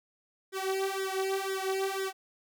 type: tone with flanger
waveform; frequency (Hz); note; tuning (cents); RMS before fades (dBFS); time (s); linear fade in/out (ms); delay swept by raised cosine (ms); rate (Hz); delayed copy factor
sawtooth; 384.8; G4; -32; -32; 0.52-2.13; 50; 0.55 to 3.05; 2; +1
effects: none